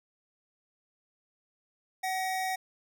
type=tone pair together; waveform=square; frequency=752 / 1896.3 Hz; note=F#5 / A#6; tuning=+28 / +29 cents; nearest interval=octave + major third; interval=1601 cents; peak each=-31 / -38 dBFS; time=2.03-2.56 s; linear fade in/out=10 ms; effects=none